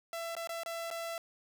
sawtooth tone with dropouts, 669 Hz, E5, 25 cents sharp, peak -33 dBFS, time 0.13-1.18 s, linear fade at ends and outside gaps 1 ms, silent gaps 0.352-0.366 / 0.473-0.492 / 0.634-0.66 / 0.903-0.911 s, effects none

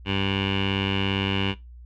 15% pulse tone with low-pass filter, 97.5 Hz, G2, 9 cents flat, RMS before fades -25 dBFS, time 0.05-1.55 s, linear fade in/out 50 ms, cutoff 2800 Hz, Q 7.9, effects noise-tail reverb RT60 0.2 s tail -18 dB re dry + added 60 Hz sine -41 dBFS peak until 1.85 s

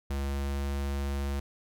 square tone with pitch glide, 69.3 to 69.78 Hz, C#2 to C#2, 0 to +12 cents, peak -30 dBFS, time 0.1-1.4 s, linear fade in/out 5 ms, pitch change +12 cents, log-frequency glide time 0.21-0.65 s, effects none

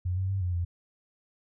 sine tone with pitch steps, 90.4 / 94.5 / 97.1 / 89.7 / 86.7 Hz, F#2 / F#2 / G2 / F2 / F2, -40 / +37 / -16 / +47 / -12 cents, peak -26 dBFS, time 0.05-0.65 s, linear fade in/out 10 ms, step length 120 ms, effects none

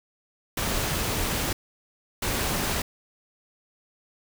pink noise bursts at uneven times, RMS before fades -27 dBFS, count 2, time 0.57-1.53 / 2.22-2.82 s, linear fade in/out 5 ms, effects none

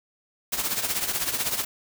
white noise with tremolo, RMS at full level -24 dBFS, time 0.52-1.65 s, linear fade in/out 10 ms, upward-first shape triangle, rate 16 Hz, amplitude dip 75%, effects none

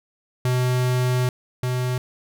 square tone pair in turn, 125.9 / 125.9 Hz, B2 / B2, +34 / +34 cents, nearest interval unison, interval 0 cents, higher neither, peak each -19 / -22 dBFS, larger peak first, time 0.45-1.29 / 1.63-1.98 s, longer first, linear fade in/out 2 ms, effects none

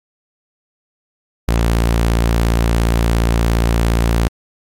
sawtooth tone, 57.2 Hz, A#1, 32 cents flat, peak -8 dBFS, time 1.48-4.28 s, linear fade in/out 0 ms, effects MP3 64 kbps

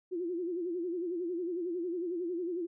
sine tone with vibrato, 349.2 Hz, F4, in tune, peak -32 dBFS, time 0.11-2.67 s, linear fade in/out 20 ms, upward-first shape sine, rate 11 Hz, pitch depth 100 cents each way, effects none

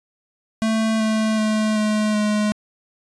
square tone with pitch steps, 221.3 / 218.6 / 216 / 213.4 / 210.8 Hz, A3 / A3 / A3 / G#3 / G#3, +10 / -11 / -32 / +47 / +26 cents, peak -18 dBFS, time 0.62-2.52 s, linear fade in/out 0 ms, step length 380 ms, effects resampled to 22050 Hz

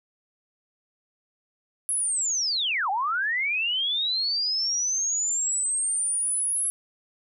sine linear two-way sweep, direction down then up, 10930 to 740 to 10930 Hz, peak -23 dBFS, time 1.89-6.7 s, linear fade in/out 0 ms, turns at 2.9 s, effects none

